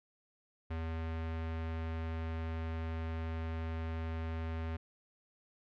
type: tone with low-pass filter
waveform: square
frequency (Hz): 81.3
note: E2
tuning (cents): -23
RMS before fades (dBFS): -38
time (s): 0.7-4.77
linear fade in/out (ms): 10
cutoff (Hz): 2400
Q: 1.1
effects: none